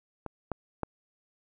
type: clicks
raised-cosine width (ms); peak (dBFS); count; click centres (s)
1; -22 / -17 / -16; 3; 0.263 / 0.517 / 0.833
effects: none